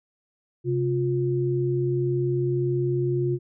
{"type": "tone pair together", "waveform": "sine", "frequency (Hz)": [132.62, 354.3], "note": ["C3", "F4"], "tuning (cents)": [24, 25], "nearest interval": "octave + perfect fourth", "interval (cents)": 1701, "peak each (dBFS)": -24, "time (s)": [0.64, 3.39], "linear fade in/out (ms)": 50, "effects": []}